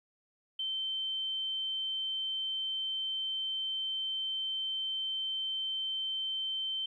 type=tone; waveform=sine; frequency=3100 Hz; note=G7; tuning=20 cents flat; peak=-32 dBFS; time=0.59-6.86 s; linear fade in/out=5 ms; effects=12-bit